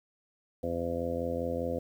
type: harmonic tone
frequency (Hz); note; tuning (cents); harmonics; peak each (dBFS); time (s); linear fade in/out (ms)
85; F2; -46; 1 / 2 / 3 / 4 / 5 / 6 / 7 / 8; -39 / -42 / -37 / -41 / -42 / -33 / -41 / -42; 0.63-1.79; 5
effects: 10-bit